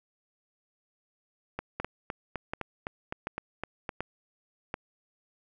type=two click trains; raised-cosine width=0.5 ms; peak=-18 / -17 dBFS; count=10 / 5; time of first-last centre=1.59-3.892 / 1.8-4.741 s; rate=3.91 / 1.36 Hz; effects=none